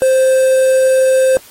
triangle tone with quantisation, 523 Hz, C5, 1 cent flat, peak -6 dBFS, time 0.02-1.37 s, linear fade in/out 0 ms, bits 4, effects white hiss -41 dBFS RMS until 1.5 s + AAC 48 kbps

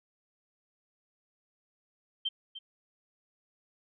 sine tone with echo, 3136 Hz, G7, in tune, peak -28 dBFS, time 2.25-2.29 s, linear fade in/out 10 ms, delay 300 ms, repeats 1, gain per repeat -12 dB, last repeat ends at 2.59 s, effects none

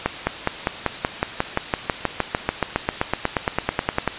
accelerating click train, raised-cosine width 0.5 ms, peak -3 dBFS, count 29, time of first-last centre 0.06-4.077 s, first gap 210 ms, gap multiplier 0.97, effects white hiss -32 dBFS RMS until 4.18 s + resampled to 8000 Hz

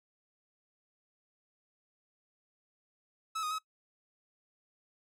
45% pulse tone with pitch steps, 1298 / 1241 / 1278 Hz, E6 / D#6 / D#6, -27 / -5 / +46 cents, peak -33 dBFS, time 3.35-3.587 s, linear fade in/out 10 ms, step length 79 ms, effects noise-tail reverb RT60 0.1 s tail -21 dB re dry + low-pass 12000 Hz 12 dB/octave

